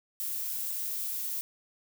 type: noise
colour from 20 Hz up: violet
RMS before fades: -34 dBFS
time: 0.2-1.41 s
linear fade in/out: 0 ms
effects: none